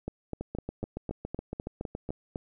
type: two click trains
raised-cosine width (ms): 2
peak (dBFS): -21 / -20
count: 13 / 10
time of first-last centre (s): 0.41-2.091 / 0.08-2.358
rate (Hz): 7.14 / 3.95
effects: none